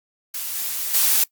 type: noise with level steps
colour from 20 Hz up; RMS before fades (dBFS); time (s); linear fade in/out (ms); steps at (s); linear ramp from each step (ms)
blue; -28 / -26 / -17; 0.34-1.24; 5; 0.55 / 0.94; 5
effects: noise-tail reverb RT60 0.1 s tail -23 dB re dry + Opus 48 kbps